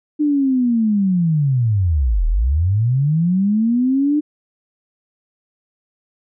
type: linear two-way sweep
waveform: sine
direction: down then up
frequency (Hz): 303.7 to 36.43 to 303.7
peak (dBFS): -13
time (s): 0.19-4.21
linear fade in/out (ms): 20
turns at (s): 2.27
effects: none